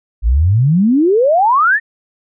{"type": "exponential sweep", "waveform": "sine", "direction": "up", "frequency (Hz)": [50.9, 1877], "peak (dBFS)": -8, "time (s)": [0.22, 1.8], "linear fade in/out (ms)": 50, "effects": []}